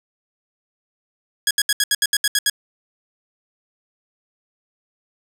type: tone bursts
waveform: 10% pulse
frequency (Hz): 1662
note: G#6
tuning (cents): +1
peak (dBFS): -6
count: 10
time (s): 1.47-2.498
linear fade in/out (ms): 2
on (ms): 38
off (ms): 72
effects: none